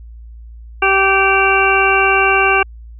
harmonic tone with a mistuned harmonic, 388.1 Hz, G4, 17 cents flat, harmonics 1 / 2 / 3 / 4 / 6 / 7, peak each -17 / -17 / -17 / -17 / -17 / -17 dBFS, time 0.82-2.63 s, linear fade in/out 5 ms, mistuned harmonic 7, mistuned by +21 cents, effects added 57 Hz sine -32 dBFS peak until 2.99 s

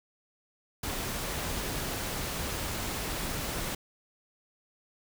pink noise, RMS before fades -34 dBFS, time 0.83-3.75 s, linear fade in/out 5 ms, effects none

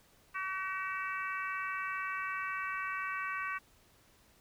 harmonic tone, 379.8 Hz, F#4, 45 cents sharp, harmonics 3 / 4 / 5 / 6 / 7, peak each -38 / -40 / -42 / -44 / -45 dBFS, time 0.34-3.59 s, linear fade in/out 20 ms, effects pink hiss -65 dBFS RMS until 4.4 s

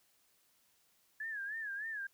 sine tone with vibrato, 1698 Hz, G#6, 38 cents sharp, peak -38 dBFS, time 1.2-2.07 s, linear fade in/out 5 ms, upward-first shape sine, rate 3.3 Hz, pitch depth 120 cents each way, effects white hiss -72 dBFS RMS until 2.13 s

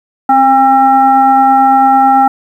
sine tone with frequency modulation, 804 Hz, G5, 44 cents sharp, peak -4 dBFS, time 0.29-2.28 s, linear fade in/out 5 ms, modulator 539 Hz, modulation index 0.67, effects 7-bit

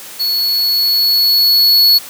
square tone with level ramp, 4390 Hz, C#8, 18 cents flat, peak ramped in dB -14 to -6 dBFS, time 0.19-1.99 s, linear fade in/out 20 ms, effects white hiss -32 dBFS RMS until 2.09 s + high-pass 150 Hz 12 dB/octave

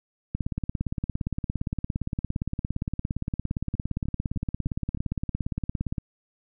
two click trains, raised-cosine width 5 ms, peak -15 / -20 dBFS, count 99 / 5, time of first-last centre 0.35-5.982 / 3.75-4.973 s, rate 17.4 / 3.27 Hz, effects none

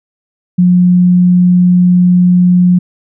sine tone, 179.1 Hz, F3, 44 cents sharp, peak -4 dBFS, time 0.58-2.79 s, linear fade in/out 10 ms, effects none

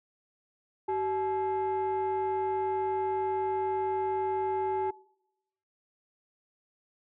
sine tone pair together, 382.2 / 858 Hz, G4 / A5, -44 / -44 cents, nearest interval octave + major second, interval 1400 cents, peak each -28 dBFS, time 0.88-4.91 s, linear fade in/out 10 ms, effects noise-tail reverb RT60 0.9 s tail -25 dB re dry + tanh soft clip ceiling -24 dBFS

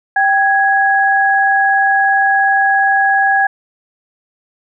sine tone pair together, 784 / 1661.2 Hz, G5 / G#6, 0 / 0 cents, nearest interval octave + minor second, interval 1300 cents, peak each -12 dBFS, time 0.16-3.47 s, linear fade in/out 5 ms, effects none

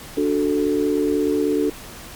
sine chord, D major, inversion none, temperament equal, 293.7 / 370 / 440 Hz, D4 / F#4 / A4, 0 / 0 / 0 cents, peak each -20 / -23 / -21 dBFS, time 0.17-1.7 s, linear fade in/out 5 ms, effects pink hiss -38 dBFS RMS until 2.15 s + MP3 96 kbps

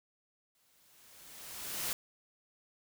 white noise with exponential growth, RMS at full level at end -34 dBFS, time 0.55-1.93 s, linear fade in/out 1 ms, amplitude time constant 300 ms, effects none

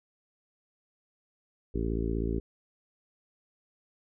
harmonic tone, 56.1 Hz, A1, 34 cents sharp, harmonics 1 / 2 / 3 / 4 / 5 / 6 / 7 / 8, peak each -31 / -37 / -38 / -38 / -37 / -38 / -36 / -43 dBFS, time 1.74-2.4 s, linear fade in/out 10 ms, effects none

